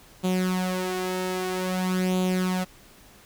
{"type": "tone with flanger", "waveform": "sawtooth", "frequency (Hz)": 184.3, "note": "F#3", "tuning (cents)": -7, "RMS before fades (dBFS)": -26, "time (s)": [0.23, 2.65], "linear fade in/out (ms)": 20, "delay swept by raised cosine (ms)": [0.28, 3.18], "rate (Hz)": 0.51, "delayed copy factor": 0.65, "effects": ["pink hiss -52 dBFS RMS until 3.25 s"]}